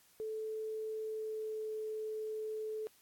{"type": "tone with pitch glide", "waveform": "sine", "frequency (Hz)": [436.6, 433.6], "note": ["A4", "A4"], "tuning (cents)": [-13, -25], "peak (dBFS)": -37, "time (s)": [0.2, 2.87], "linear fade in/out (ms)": 0, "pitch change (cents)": -12, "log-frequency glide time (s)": [1.01, 1.76], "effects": ["white hiss -66 dBFS RMS until 3.01 s", "AAC 64 kbps"]}